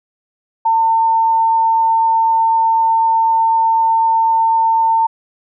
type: tone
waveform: sine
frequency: 902 Hz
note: A5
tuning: 43 cents sharp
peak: -10 dBFS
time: 0.65-5.07 s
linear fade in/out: 10 ms
effects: none